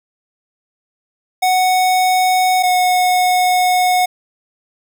square tone pair in turn, 740 / 729.8 Hz, F#5 / F#5, 0 / -24 cents, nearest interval unison, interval 24 cents, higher first, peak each -12 dBFS, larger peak neither, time 1.42-2.63 / 2.63-4.06 s, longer second, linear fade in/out 10 ms, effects none

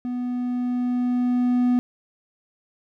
triangle tone with level ramp, 246.9 Hz, B3, in tune, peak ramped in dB -23 to -14 dBFS, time 0.05-1.79 s, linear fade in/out 0 ms, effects none

